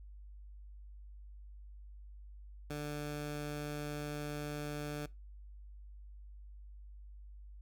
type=tone; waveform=15% pulse; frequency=147.7 Hz; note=D3; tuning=10 cents sharp; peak=-32 dBFS; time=2.7-5.06 s; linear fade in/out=5 ms; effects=noise-tail reverb RT60 0.2 s tail -20 dB re dry + added 50 Hz sine -49 dBFS peak until 7.61 s